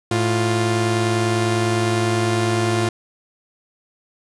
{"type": "tone pair together", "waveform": "sawtooth", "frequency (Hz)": [110, 349.8], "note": ["A2", "F4"], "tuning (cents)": [0, 3], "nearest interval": "octave + minor sixth", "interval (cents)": 2003, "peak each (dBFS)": -16, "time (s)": [0.11, 2.89], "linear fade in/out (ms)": 5, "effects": ["resampled to 24000 Hz", "8-bit"]}